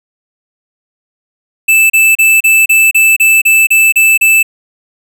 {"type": "tone bursts", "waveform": "square", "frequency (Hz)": 2637, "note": "E7", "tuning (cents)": 0, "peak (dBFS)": -5, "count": 11, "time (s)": [1.68, 4.43], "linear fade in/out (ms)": 10, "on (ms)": 220, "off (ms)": 33, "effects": []}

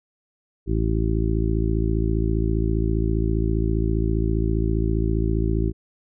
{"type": "harmonic tone", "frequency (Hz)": 55, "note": "A1", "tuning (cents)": 0, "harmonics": [1, 2, 3, 4, 5, 6, 7], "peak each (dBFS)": [-22, -25, -29, -31, -33, -28, -30], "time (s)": [0.66, 5.73], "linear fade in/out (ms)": 50, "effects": []}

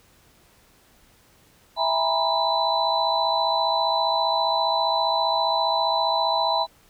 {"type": "tone cluster", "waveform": "sine", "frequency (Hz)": [657, 817, 937, 992, 3990], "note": ["E5", "G#5", "A#5", "B5", "B7"], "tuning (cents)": [-6, -29, 9, 7, 17], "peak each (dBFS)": -26, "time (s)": [1.76, 6.67], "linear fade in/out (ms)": 50, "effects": ["pink hiss -57 dBFS RMS until 6.89 s"]}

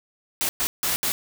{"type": "noise bursts at uneven times", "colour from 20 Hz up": "white", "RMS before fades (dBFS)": -24, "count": 4, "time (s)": [[0.41, 0.49], [0.6, 0.67], [0.83, 0.96], [1.03, 1.12]], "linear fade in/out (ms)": 0, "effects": []}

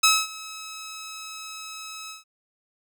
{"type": "tone with ADSR envelope", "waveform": "10% pulse", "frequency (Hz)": 1289, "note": "E6", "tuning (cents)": -39, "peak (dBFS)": -6, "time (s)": [0.03, 2.24], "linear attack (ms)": 9, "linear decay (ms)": 230, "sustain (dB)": -22, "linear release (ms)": 140, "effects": []}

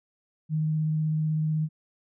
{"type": "tone with vibrato", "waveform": "sine", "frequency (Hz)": 155.56, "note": "D#3", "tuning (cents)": 0, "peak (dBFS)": -23, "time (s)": [0.49, 1.69], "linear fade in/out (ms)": 50, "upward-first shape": "sine", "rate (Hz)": 16, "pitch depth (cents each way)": 11, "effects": []}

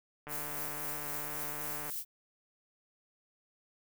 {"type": "click train", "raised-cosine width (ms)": 0.5, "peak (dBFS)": -29, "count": 242, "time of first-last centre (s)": [0.27, 1.898], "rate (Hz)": 148}
{"type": "noise with tremolo", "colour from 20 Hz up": "violet", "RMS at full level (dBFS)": -38, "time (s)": [0.28, 2.05], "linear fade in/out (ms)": 50, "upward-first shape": "triangle", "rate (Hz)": 3.7, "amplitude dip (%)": 35}
{"effects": []}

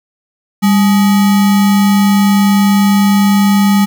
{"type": "tone with sample-and-hold", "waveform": "sine", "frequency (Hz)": 199.7, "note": "G3", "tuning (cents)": 32, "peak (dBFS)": -6, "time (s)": [0.62, 3.86], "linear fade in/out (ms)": 20, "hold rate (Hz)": 1050, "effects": []}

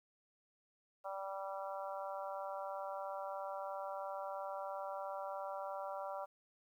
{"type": "harmonic tone", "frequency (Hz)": 194.5, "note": "G3", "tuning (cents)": -13, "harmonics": [3, 4, 5, 6, 7], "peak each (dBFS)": [-44, -46, -48, -50, -51], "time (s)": [1.04, 6.26], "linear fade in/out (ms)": 20, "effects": ["12-bit"]}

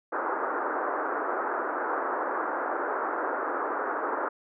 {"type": "band-pass noise", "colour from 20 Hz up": "white", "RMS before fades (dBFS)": -30, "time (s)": [0.12, 4.29], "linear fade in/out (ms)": 10, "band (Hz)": [290, 1500], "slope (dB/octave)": 48, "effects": []}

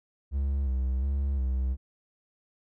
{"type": "tone with vibrato", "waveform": "triangle", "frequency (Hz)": 66.8, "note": "C2", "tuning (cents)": 36, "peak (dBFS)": -23, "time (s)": [0.31, 1.77], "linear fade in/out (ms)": 50, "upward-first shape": "square", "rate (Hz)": 1.4, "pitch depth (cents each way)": 58, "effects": []}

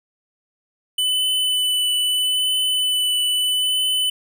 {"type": "tone with vibrato", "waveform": "square", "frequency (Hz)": 2998, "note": "F#7", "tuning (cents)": 22, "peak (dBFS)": -18, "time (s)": [0.98, 4.1], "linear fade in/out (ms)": 5, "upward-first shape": "triangle", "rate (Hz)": 0.78, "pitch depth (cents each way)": 13, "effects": []}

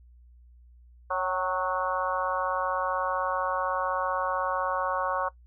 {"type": "harmonic tone with a mistuned harmonic", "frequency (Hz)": 184.2, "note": "F#3", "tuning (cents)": -7, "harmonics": [3, 4, 5, 6, 7, 8], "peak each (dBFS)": [-31, -35, -33, -30, -36, -36], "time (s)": [1.1, 5.29], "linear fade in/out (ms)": 10, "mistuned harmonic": 4, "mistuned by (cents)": 43, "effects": ["noise-tail reverb RT60 0.1 s tail -19 dB re dry", "added 60 Hz sine -51 dBFS peak until 5.46 s"]}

